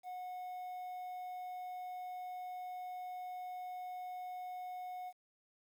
triangle tone with quantisation, 730 Hz, F#5, 24 cents flat, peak -40 dBFS, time 0.03-5.13 s, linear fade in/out 50 ms, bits 11, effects none

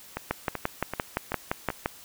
two click trains, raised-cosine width 0.5 ms, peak -15 / -10 dBFS, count 5 / 10, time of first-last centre 0.17-1.703 / 0.31-1.859 s, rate 2.61 / 5.81 Hz, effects white hiss -49 dBFS RMS until 2.04 s

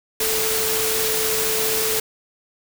sine tone in noise, 440 Hz, A4, in tune, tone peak -25 dBFS, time 0.2-2 s, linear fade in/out 5 ms, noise white, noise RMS -22 dBFS, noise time 0.2-2 s, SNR -6 dB, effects none

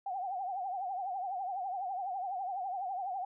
sine tone with vibrato, 756 Hz, F#5, 37 cents sharp, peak -34 dBFS, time 0.06-3.25 s, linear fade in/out 5 ms, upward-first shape triangle, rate 12 Hz, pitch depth 130 cents each way, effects none

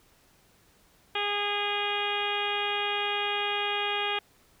harmonic tone, 410 Hz, G#4, 22 cents flat, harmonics 1 / 2 / 3 / 4 / 5 / 6 / 7 / 8 / 9, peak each -35 / -33 / -36 / -37 / -38 / -34 / -36 / -34 / -44 dBFS, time 1.15-4.19 s, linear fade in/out 5 ms, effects pink hiss -62 dBFS RMS until 4.6 s

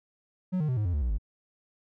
triangle tone with pitch steps, 183.9 / 152.86 / 127.07 / 105.62 / 87.8 / 72.98 / 60.66 / 50.43 Hz, F#3 / D#3 / B2 / G#2 / F2 / D2 / B1 / G1, -10 / -30 / +50 / +30 / +10 / -10 / -30 / +50 cents, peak -23 dBFS, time 0.52-1.184 s, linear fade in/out 20 ms, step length 83 ms, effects none

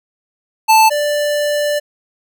square tone pair in turn, 880 / 588.8 Hz, A5 / D5, 0 / +4 cents, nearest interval perfect fifth, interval 696 cents, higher first, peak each -7 / -15 dBFS, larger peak first, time 0.68-0.9 / 0.9-1.8 s, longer second, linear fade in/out 20 ms, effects none

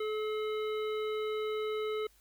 harmonic tone with a mistuned harmonic, 430 Hz, A4, 40 cents flat, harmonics 1 / 3 / 5 / 7 / 9, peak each -32 / -42 / -46 / -49 / -51 dBFS, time 0-2.07 s, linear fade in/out 5 ms, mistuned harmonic 5, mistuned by -22 cents, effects added 50 Hz sine -66 dBFS peak until 2.2 s + white hiss -66 dBFS RMS until 2.2 s

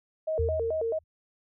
sine tone with vibrato, 537 Hz, C5, 45 cents sharp, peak -26 dBFS, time 0.27-0.99 s, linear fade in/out 10 ms, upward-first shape square, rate 4.6 Hz, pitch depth 280 cents each way
sine tone with exponential decay, 81.6 Hz, E2, 17 cents flat, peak -24 dBFS, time 0.39-1.04 s, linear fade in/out 5 ms, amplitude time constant 140 ms
effects none

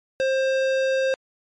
sine tone with hard clipping, 530 Hz, C5, 22 cents sharp, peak -21 dBFS, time 0.2-1.14 s, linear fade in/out 0 ms, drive 15 dB, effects MP3 48 kbps

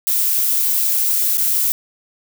violet noise with dropouts, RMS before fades -17 dBFS, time 0.07-1.72 s, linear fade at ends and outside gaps 0 ms, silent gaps 1.372-1.381 s, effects none

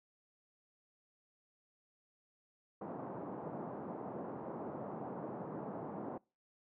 pink band-pass noise, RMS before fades -44 dBFS, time 2.81-6.18 s, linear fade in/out 5 ms, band 160 to 970 Hz, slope 24 dB/octave, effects noise-tail reverb RT60 0.3 s tail -25 dB re dry

